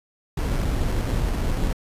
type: noise with sample-and-hold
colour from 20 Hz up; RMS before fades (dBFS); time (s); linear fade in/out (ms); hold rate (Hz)
brown; -23; 0.37-1.73; 5; 3675
effects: resampled to 32000 Hz